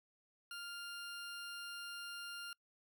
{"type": "tone", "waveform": "20% pulse", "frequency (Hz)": 1400, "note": "F6", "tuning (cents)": 4, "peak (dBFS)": -40, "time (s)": [0.51, 2.53], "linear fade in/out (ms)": 2, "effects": ["noise-tail reverb RT60 0.1 s tail -26 dB re dry"]}